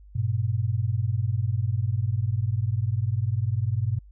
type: tone pair together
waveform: sine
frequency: 99.92 / 120 Hz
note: G2 / B2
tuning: +34 / -49 cents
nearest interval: minor third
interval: 317 cents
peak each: -25 dBFS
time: 0.15-3.99 s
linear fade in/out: 10 ms
effects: added 50 Hz sine -46 dBFS peak until 4.11 s